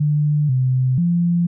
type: tone with pitch steps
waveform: sine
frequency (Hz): 148.8 / 128.9 / 172.6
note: D3 / C3 / F3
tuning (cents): +23 / -26 / -20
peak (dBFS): -14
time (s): 0-1.47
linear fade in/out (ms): 10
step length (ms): 490
effects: none